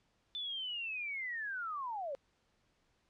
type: linear sweep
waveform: sine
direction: down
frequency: 3533 to 525 Hz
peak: -37 dBFS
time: 0.35-2.15 s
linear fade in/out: 0 ms
effects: pink hiss -75 dBFS RMS until 3.09 s + low-pass 6000 Hz 12 dB/octave